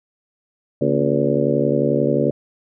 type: harmonic tone with a mistuned harmonic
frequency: 71.3 Hz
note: C#2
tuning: 49 cents sharp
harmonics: 2 / 3 / 4 / 5 / 6 / 7 / 8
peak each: -23 / -23 / -23 / -23 / -23 / -23 / -23 dBFS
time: 0.81-2.31 s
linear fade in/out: 5 ms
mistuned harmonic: 3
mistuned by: +130 cents
effects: none